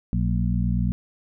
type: harmonic tone with a mistuned harmonic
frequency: 60.5 Hz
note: B1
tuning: 35 cents flat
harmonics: 1 / 2 / 3 / 4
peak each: -24 / -25 / -25 / -30 dBFS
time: 0.13-0.92 s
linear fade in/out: 0 ms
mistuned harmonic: 4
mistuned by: -88 cents
effects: none